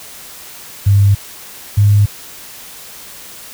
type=tone pair in turn; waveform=sine; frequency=100 / 102.63 Hz; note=G2 / G#2; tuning=+35 / -20 cents; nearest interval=unison; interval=45 cents; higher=second; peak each=-6 dBFS; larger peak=neither; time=0.86-1.15 / 1.77-2.06 s; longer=neither; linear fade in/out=10 ms; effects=white hiss -34 dBFS RMS until 3.53 s